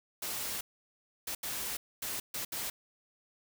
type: noise bursts at uneven times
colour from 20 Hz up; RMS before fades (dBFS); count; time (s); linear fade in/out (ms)
white; -37; 6; 0.22-0.61 / 1.27-1.35 / 1.43-1.77 / 2.02-2.2 / 2.34-2.45 / 2.52-2.7; 5
effects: none